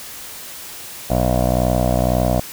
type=tone with low-pass filter; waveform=15% pulse; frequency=61.9 Hz; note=B1; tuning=5 cents sharp; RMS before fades=-17 dBFS; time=1.1-2.4 s; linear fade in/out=5 ms; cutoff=690 Hz; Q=4.4; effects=white hiss -34 dBFS RMS until 2.52 s